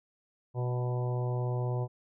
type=harmonic tone with a mistuned harmonic; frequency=123.7 Hz; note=B2; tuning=3 cents sharp; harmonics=1 / 3 / 4 / 5 / 6 / 7 / 8; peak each=-29 / -39 / -41 / -43 / -45 / -46 / -47 dBFS; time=0.54-1.88 s; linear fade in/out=50 ms; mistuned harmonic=7; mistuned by=+19 cents; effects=none